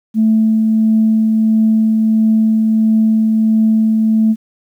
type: tone with tremolo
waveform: sine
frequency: 220 Hz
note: A3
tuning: in tune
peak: -7 dBFS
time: 0.14-4.36 s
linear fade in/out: 50 ms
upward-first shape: triangle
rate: 1.5 Hz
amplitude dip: 25%
effects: tanh soft clip ceiling -3 dBFS + 8-bit